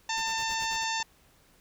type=harmonic tone; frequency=896 Hz; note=A5; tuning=31 cents sharp; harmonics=1 / 2 / 3 / 4 / 5 / 6 / 7 / 8; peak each=-32 / -35 / -37 / -38 / -39 / -40 / -40 / -41 dBFS; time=0.09-1.03 s; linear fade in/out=5 ms
type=noise with tremolo; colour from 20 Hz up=pink; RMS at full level=-45 dBFS; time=0.16-0.85 s; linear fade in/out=20 ms; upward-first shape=sine; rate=9.1 Hz; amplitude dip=100%
type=click; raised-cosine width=1 ms; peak=-33 dBFS; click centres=1.002 s
effects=pink hiss -62 dBFS RMS until 1.6 s